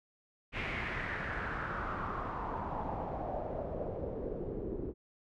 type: noise with low-pass filter sweep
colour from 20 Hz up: pink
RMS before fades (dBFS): -38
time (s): 0.52-4.94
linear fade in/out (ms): 50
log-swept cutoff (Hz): 2400 to 350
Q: 3.8
effects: none